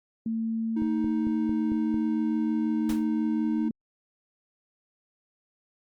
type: tone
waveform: sine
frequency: 225.2 Hz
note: A3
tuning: 40 cents sharp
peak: -26 dBFS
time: 0.26-3.71 s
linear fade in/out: 2 ms
type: tone with pitch glide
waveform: triangle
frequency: 313.6 to 310.4 Hz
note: D#4 to D#4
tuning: +14 to -4 cents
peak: -25 dBFS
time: 0.76-3.69 s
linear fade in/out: 10 ms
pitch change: -18 cents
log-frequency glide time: 0.96-3.15 s
type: click train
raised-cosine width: 3 ms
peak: -23 dBFS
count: 6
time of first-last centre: 0.82-1.944 s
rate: 4.45 Hz
type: noise with exponential decay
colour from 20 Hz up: pink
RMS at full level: -34 dBFS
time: 2.89-3.08 s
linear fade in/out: 5 ms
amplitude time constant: 40 ms
effects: Opus 48 kbps